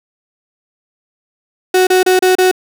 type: tone bursts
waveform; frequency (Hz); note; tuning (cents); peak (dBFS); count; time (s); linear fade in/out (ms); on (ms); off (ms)
35% pulse; 370; F#4; 0; -6; 5; 1.74-2.514; 5; 130; 31
effects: none